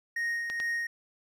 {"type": "tone with tremolo", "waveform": "triangle", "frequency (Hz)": 1864.7, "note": "A#6", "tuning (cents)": 0, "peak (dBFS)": -26, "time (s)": [0.16, 0.87], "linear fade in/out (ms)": 5, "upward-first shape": "sine", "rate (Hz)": 2.3, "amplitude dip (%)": 40}
{"type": "clicks", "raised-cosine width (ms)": 0.2, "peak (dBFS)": -21, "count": 2, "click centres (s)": [0.5, 0.601]}
{"effects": []}